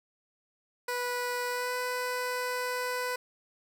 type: tone with pitch glide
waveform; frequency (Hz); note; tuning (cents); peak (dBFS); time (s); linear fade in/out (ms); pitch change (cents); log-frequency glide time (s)
15% pulse; 491.3 to 498.7; B4 to B4; -9 to +17; -24; 0.88-3.16; 5; +26; 1.49-1.75
effects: none